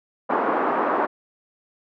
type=band-pass noise; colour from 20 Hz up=white; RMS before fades=-22 dBFS; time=0.29-1.07 s; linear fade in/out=20 ms; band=260 to 1200 Hz; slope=24 dB/octave; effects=none

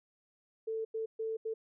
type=tone bursts at uneven times; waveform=sine; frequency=444.5 Hz; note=A4; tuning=18 cents sharp; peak=-33 dBFS; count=4; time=0.67-0.85 / 0.94-1.06 / 1.19-1.37 / 1.45-1.54 s; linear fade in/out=10 ms; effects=none

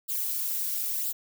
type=noise with flanger; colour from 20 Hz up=violet; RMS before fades=-30 dBFS; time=0.08-1.13 s; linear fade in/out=20 ms; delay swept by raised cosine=0.24 to 3.84 ms; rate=1 Hz; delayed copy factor=+0.8; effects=none

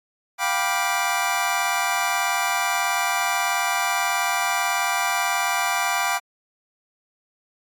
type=chord; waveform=25% pulse; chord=G dominant seventh; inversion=third; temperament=just; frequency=705.6 / 784 / 980 / 1176 Hz; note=F5 / G5 / B5 / D6; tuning=+18 / 0 / -14 / +2 cents; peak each=-23 dBFS; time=0.38-6.2 s; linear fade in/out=50 ms; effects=AAC 64 kbps

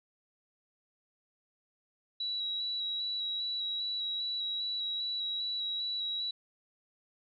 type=tone with vibrato; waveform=sine; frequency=3902 Hz; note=B7; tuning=22 cents flat; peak=-32 dBFS; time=2.2-6.31 s; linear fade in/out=5 ms; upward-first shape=square; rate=2.5 Hz; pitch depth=14 cents each way; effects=none

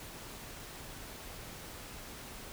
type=silence; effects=pink hiss -47 dBFS RMS until 2.52 s

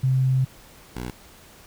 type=tone pair in turn; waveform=sine / 10% pulse; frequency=130.81 / 61.34 Hz; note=C3 / B1; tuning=0 / -11 cents; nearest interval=octave + minor second; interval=1311 cents; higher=first; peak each=-17 / -22 dBFS; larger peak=first; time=0.03-0.45 / 0.95-1.11 s; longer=first; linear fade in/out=10 ms; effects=pink hiss -49 dBFS RMS until 1.66 s

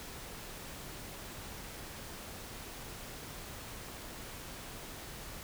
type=silence; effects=pink hiss -46 dBFS RMS until 5.43 s

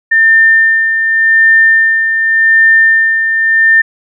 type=tone with tremolo; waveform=sine; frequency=1800 Hz; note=A6; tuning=39 cents sharp; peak=-3 dBFS; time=0.11-3.82 s; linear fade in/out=10 ms; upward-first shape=sine; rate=0.87 Hz; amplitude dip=50%; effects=none

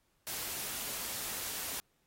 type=noise; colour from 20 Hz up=white; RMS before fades=-39 dBFS; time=0.27-1.8 s; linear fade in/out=0 ms; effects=pink hiss -75 dBFS RMS until 2.06 s + AAC 48 kbps

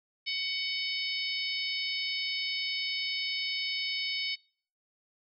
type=harmonic tone with a mistuned harmonic; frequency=745 Hz; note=F#5; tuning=12 cents sharp; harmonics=3 / 4 / 5 / 6 / 7; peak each=-35 / -36 / -37 / -38 / -38 dBFS; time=0.26-4.36 s; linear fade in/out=20 ms; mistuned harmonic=4; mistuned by=+20 cents; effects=noise-tail reverb RT60 0.5 s tail -25 dB re dry

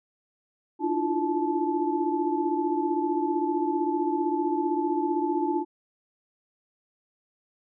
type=tone cluster; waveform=sine; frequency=298.5 / 336.2 / 351.7 / 870 Hz; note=D4 / E4 / F4 / A5; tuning=+28 / +34 / +12 / -20 cents; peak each=-29 dBFS; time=0.79-5.65 s; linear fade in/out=50 ms; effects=none

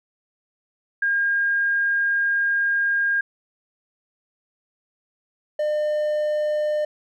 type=tone pair in turn; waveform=sine / triangle; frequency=1616 / 603 Hz; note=G#6 / D5; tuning=-48 / +46 cents; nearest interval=octave + perfect fourth; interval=1706 cents; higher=first; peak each=-18 dBFS; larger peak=neither; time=1.02-3.21 / 5.59-6.85 s; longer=first; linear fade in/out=5 ms; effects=none

